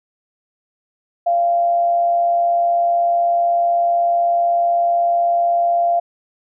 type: tone with frequency modulation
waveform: sine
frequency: 690 Hz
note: F5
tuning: 21 cents flat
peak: -13 dBFS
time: 1.26-6 s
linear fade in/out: 10 ms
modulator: 116 Hz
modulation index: 0.21
effects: none